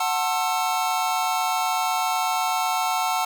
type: chord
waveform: square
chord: F# half-diminished seventh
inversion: none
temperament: just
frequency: 740 / 888 / 1065.6 / 1332 Hz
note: F#5 / A5 / C6 / E6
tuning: 0 / +16 / +31 / +18 cents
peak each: -26 / -27 / -32 / -29 dBFS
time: 0-3.25 s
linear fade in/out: 5 ms
effects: none